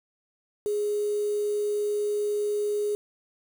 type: tone with quantisation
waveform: sine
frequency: 415.3 Hz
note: G#4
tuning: in tune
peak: -24 dBFS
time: 0.66-2.95 s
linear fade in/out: 0 ms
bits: 7
effects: none